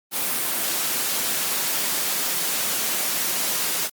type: high-pass noise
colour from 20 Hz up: white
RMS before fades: -24 dBFS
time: 0.11-3.9 s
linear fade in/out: 50 ms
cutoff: 150 Hz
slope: 24 dB/octave
effects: Opus 32 kbps